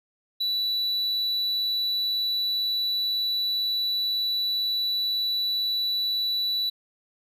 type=tone; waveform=triangle; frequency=3951 Hz; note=B7; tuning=in tune; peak=-22 dBFS; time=0.4-6.7 s; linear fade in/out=10 ms; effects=none